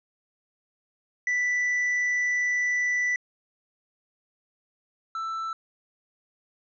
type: tone pair in turn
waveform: triangle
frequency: 1975.5 / 1326.6 Hz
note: B6 / E6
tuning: 0 / +11 cents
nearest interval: perfect fifth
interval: 689 cents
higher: first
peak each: -21 / -27 dBFS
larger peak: first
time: 1.27-3.16 / 5.15-5.53 s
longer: first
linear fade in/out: 2 ms
effects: resampled to 16000 Hz